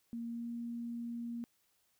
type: tone with pitch glide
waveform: sine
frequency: 233.1 to 235.4 Hz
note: A#3 to A#3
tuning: 0 to +17 cents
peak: -38 dBFS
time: 0.13-1.44 s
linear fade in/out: 0 ms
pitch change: +17 cents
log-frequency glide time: 0.27-0.48 s
effects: white hiss -75 dBFS RMS until 1.99 s